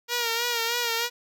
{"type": "tone with vibrato", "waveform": "5% pulse", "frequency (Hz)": 470, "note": "A#4", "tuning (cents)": 14, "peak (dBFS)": -13, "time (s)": [0.08, 1.1], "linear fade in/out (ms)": 50, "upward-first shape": "sine", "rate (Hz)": 3.2, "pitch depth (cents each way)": 51, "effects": []}